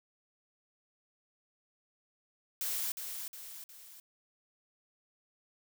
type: noise with echo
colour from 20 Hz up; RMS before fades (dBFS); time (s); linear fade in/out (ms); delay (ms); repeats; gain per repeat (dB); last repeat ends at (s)
blue; -35; 2.61-2.92; 2; 360; 3; -6; 4
effects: none